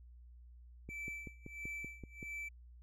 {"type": "tone with tremolo", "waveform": "triangle", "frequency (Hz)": 2321, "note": "D7", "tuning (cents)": -21, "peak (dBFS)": -39, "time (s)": [0.89, 2.49], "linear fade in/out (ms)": 10, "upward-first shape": "sine", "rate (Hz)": 1.5, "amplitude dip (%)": 95}
{"type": "click train", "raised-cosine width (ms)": 3, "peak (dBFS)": -34, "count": 8, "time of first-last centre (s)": [0.89, 2.228], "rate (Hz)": 5.23}
{"effects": ["added 60 Hz sine -54 dBFS peak until 2.82 s"]}